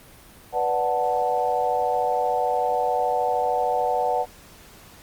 sine chord, B minor seventh, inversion none, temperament equal, 493.9 / 587.3 / 740 / 880 Hz, B4 / D5 / F#5 / A5, 0 / 0 / 0 / 0 cents, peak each -26 / -28 / -23 / -27 dBFS, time 0.52-4.26 s, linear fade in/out 50 ms, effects pink hiss -48 dBFS RMS until 5.02 s + Opus 32 kbps

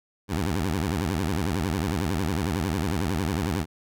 15% pulse tone with vibrato, 87.2 Hz, F2, 2 cents flat, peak -18 dBFS, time 0.28-3.66 s, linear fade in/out 50 ms, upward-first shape sine, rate 11 Hz, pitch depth 280 cents each way, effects none

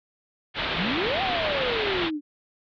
white low-pass noise, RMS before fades -28 dBFS, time 0.54-2.11 s, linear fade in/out 50 ms, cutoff 3800 Hz, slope 48 dB/octave
sine exponential two-way sweep, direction up then down, 144.6 to 790 to 285.1 Hz, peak -26 dBFS, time 0.75-2.21 s, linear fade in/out 50 ms, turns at 1.22 s
effects none

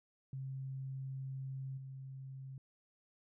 sine tone with level steps, 133.6 Hz, C3, 36 cents sharp, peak -40 / -45 dBFS, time 0.33-2.58 s, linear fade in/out 2 ms, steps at 1.77 s, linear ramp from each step 10 ms, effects none

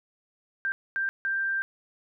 sine tone bursts at uneven times, 1578 Hz, G6, 11 cents sharp, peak -25 dBFS, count 3, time 0.65-0.72 / 0.96-1.09 / 1.25-1.62 s, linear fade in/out 0 ms, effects none

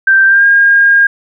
sine tone with pitch glide, 1568 to 1618.6 Hz, G6 to G#6, 0 to -45 cents, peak -4 dBFS, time 0.07-1.07 s, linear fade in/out 5 ms, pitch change +55 cents, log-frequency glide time 0.26-0.45 s, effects none

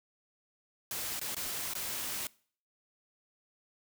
white noise with dropouts, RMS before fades -37 dBFS, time 0.91-2.27 s, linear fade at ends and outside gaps 1 ms, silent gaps 1.195-1.214 / 1.347-1.366 / 1.736-1.752 s, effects noise-tail reverb RT60 0.5 s tail -23 dB re dry

